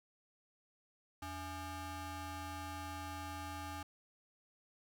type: ring-modulated tone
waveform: 25% pulse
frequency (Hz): 374.6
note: F#4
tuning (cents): +21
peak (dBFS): -36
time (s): 1.22-3.83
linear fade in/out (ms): 5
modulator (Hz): 459
effects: none